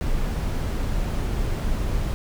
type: noise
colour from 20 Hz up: brown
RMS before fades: -24 dBFS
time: 0.01-2.14 s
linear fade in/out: 0 ms
effects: none